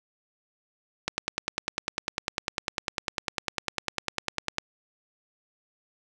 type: click train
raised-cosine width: 0.2 ms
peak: -9 dBFS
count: 36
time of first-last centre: 1.08-4.584 s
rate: 9.99 Hz
effects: none